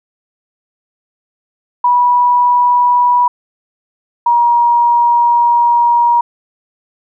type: tone pair in turn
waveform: sine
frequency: 976 / 950.4 Hz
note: B5 / A#5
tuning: -21 / +33 cents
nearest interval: unison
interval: 46 cents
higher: first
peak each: -7 dBFS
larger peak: neither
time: 1.84-3.28 / 4.26-6.21 s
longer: second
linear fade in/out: 5 ms
effects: none